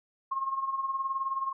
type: tone with tremolo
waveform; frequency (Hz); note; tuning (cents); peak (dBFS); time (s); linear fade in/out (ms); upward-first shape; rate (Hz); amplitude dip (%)
sine; 1076; C6; +48; -26; 0.31-1.53; 10; sine; 19; 65
effects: none